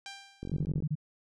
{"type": "tone with exponential decay", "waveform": "5% pulse", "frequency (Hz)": 791, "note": "G5", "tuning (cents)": 15, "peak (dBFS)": -25, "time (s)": [0.06, 0.66], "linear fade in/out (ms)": 1, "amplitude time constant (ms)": 130}
{"type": "click train", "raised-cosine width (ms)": 3, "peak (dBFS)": -25, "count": 19, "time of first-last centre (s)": [0.43, 0.825], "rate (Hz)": 45.6}
{"type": "tone bursts", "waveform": "sine", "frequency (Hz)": 151.6, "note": "D#3", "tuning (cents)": -45, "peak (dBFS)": -27, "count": 6, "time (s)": [0.52, 0.954], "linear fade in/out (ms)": 10, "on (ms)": 49, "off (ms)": 28}
{"effects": ["low-pass 5000 Hz 12 dB/octave"]}